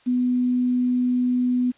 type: tone with quantisation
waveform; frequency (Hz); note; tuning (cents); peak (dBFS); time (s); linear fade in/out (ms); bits
sine; 248.7; B3; +12; -18; 0.06-1.72; 20; 8
effects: white hiss -57 dBFS RMS until 1.77 s + resampled to 8000 Hz